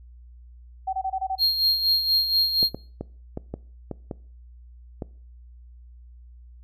sine tone bursts, 763 Hz, G5, 47 cents flat, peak -23 dBFS, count 6, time 0.87-1.356 s, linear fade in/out 10 ms, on 61 ms, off 24 ms
triangle tone with tremolo, 4234 Hz, C8, 20 cents sharp, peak -15 dBFS, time 1.38-2.7 s, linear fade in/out 50 ms, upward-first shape sine, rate 4.2 Hz, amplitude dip 60%
clicks, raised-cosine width 2 ms, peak -17 dBFS, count 8, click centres 2.629 / 2.746 / 3.01 / 3.374 / 3.54 / 3.913 / 4.112 / 5.022 s
effects noise-tail reverb RT60 0.5 s tail -22 dB re dry + added 60 Hz sine -44 dBFS peak until 6.63 s

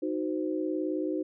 sine chord, C diminished, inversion first, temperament equal with one note detuned, 311.1 / 370 / 516.6 Hz, Eb4 / Gb4 / C5, 0 / 0 / -22 cents, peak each -30 / -33 / -36 dBFS, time 0.02-1.23 s, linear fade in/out 10 ms, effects none

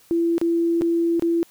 sine tone with dropouts, 336.6 Hz, E4, 36 cents sharp, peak -17 dBFS, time 0.11-1.43 s, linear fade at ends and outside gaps 0 ms, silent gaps 0.381-0.414 / 0.811-0.819 / 1.196-1.223 s, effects white hiss -54 dBFS RMS until 1.5 s

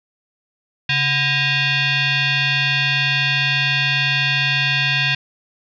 sine tone with frequency modulation, 139 Hz, C#3, 5 cents sharp, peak -15 dBFS, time 0.89-5.15 s, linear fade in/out 5 ms, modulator 873 Hz, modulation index 4.1, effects none

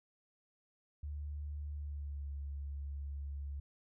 sine tone with pitch glide, 73.42 to 70.63 Hz, D2 to C#2, 0 to +33 cents, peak -39 dBFS, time 1.03-3.6 s, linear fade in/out 5 ms, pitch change -67 cents, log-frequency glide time 1.75-2.3 s, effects none

